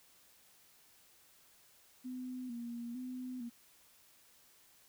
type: tone with vibrato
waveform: sine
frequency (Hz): 244.7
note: B3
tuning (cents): -16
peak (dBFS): -40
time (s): 2.04-3.5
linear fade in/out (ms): 20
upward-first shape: square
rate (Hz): 1.1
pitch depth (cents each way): 60
effects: white hiss -65 dBFS RMS until 4.88 s